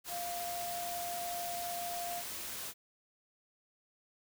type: tone in noise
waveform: sine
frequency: 698.5 Hz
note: F5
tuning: in tune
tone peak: -38 dBFS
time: 0.08-2.23 s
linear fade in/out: 50 ms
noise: white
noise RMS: -42 dBFS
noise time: 0.04-2.74 s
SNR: +1 dB
effects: none